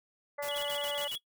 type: harmonic tone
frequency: 288.3 Hz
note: D4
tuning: 32 cents flat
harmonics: 2 / 3 / 4 / 5 / 6 / 7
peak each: -35 / -43 / -45 / -48 / -50 / -44 dBFS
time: 0.38-1.08 s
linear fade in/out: 10 ms
type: noise with tremolo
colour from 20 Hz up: white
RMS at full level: -42 dBFS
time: 0.42-1.16 s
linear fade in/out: 10 ms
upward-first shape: square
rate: 7.2 Hz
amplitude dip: 70%
type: tone with vibrato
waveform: triangle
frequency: 3135 Hz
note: G7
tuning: 1 cent flat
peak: -34 dBFS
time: 0.48-1.18 s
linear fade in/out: 10 ms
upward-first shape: square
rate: 15 Hz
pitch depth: 110 cents each way
effects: noise-tail reverb RT60 0.1 s tail -18 dB re dry